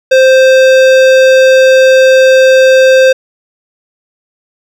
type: tone with hard clipping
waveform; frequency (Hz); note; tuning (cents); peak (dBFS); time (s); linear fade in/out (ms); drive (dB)
sine; 523.3; C5; 0; -4; 0.11-3.13; 10; 16
effects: none